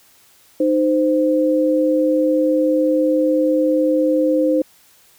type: tone pair together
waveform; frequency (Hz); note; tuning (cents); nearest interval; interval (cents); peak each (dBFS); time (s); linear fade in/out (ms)
sine; 308 / 518; D#4 / C5; -17 / -17; major sixth; 900; -16; 0.6-4.62; 5
effects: white hiss -52 dBFS RMS until 5.18 s